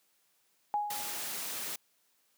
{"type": "tone with exponential decay", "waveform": "sine", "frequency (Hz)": 830.6, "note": "G#5", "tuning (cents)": 0, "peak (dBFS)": -26, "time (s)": [0.74, 1.39], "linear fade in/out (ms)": 0, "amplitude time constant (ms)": 140}
{"type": "noise", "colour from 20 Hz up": "white", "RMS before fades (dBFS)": -38, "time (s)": [0.9, 1.76], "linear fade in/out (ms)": 5}
{"effects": ["white hiss -72 dBFS RMS until 2.37 s", "high-pass 150 Hz 12 dB/octave"]}